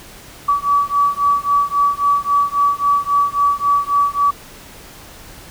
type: beating tone pair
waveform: sine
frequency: 1143 / 1146.7 Hz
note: D6 / D6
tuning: -47 / -42 cents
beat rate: 3.7 Hz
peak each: -16 dBFS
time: 0.48-4.31 s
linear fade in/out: 10 ms
effects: pink hiss -39 dBFS RMS until 5.5 s